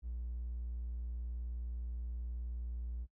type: tone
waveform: triangle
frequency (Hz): 59.5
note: A#1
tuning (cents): +36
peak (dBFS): -35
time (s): 0.02-3.07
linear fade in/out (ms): 50
effects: noise-tail reverb RT60 0.1 s tail -22 dB re dry + tanh soft clip ceiling -33 dBFS